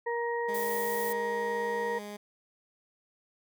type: harmonic tone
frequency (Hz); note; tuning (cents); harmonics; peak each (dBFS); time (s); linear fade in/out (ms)
470.7; A#4; +17; 1 / 2 / 4; -31 / -34 / -37; 0.06-1.99; 10
type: tone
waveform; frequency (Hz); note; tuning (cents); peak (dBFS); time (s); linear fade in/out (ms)
15% pulse; 206.7; G#3; -8; -33; 0.48-2.17; 10
type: noise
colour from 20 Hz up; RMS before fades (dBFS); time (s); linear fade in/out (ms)
violet; -38; 0.54-1.13; 5
effects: none